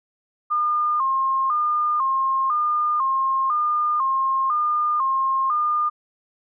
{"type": "tone with vibrato", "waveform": "sine", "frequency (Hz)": 1137, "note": "C#6", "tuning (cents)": 44, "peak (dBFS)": -18, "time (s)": [0.5, 5.9], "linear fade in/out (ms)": 20, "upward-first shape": "square", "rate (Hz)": 1, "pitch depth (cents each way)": 110, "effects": []}